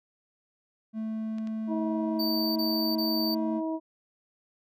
triangle tone with pitch glide, 220 to 224.2 Hz, A3 to A3, 0 to +33 cents, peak -28 dBFS, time 0.93-3.62 s, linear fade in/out 50 ms, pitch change +33 cents, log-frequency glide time 1.66-2.55 s
clicks, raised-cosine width 0.2 ms, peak -32 dBFS, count 2, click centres 1.384 / 1.473 s
harmonic tone, 320.5 Hz, E4, 49 cents flat, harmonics 1 / 2 / 3, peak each -29 / -35 / -39 dBFS, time 1.67-3.8 s, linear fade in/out 50 ms
square tone bursts, 4600 Hz, D8, 37 cents flat, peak -30 dBFS, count 3, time 2.19-3.35 s, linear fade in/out 10 ms, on 370 ms, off 25 ms
effects none

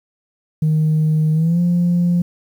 sine tone with pitch glide, 155.56 to 174.61 Hz, D#3 to F3, 0 to 0 cents, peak -11 dBFS, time 0.62-2.22 s, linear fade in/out 5 ms, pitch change +200 cents, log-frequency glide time 1.33-1.6 s, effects tanh soft clip ceiling -10 dBFS + 8-bit

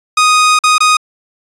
sawtooth tone with dropouts, 1244.5 Hz, D#6, in tune, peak -3 dBFS, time 0.17-0.97 s, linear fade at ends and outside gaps 5 ms, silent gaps 0.59-0.637 / 0.782-0.804 s, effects resampled to 22050 Hz

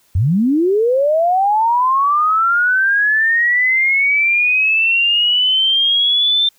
sine linear sweep, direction up, 77.78 to 3584 Hz, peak -11 dBFS, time 0.15-6.49 s, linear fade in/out 5 ms, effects white hiss -56 dBFS RMS until 6.58 s

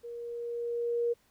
sine tone with level ramp, 472.6 Hz, A#4, 24 cents sharp, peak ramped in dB -39 to -25 dBFS, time 0.03-1.14 s, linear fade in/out 20 ms, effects pink hiss -68 dBFS RMS until 1.3 s

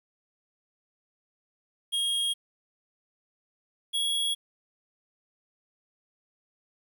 square tone pair in turn, 3261 / 3328 Hz, G#7 / G#7, -32 / +3 cents, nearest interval unison, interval 35 cents, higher second, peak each -26 dBFS, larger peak neither, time 1.92-2.34 / 3.93-4.35 s, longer neither, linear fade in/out 20 ms, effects 10-bit

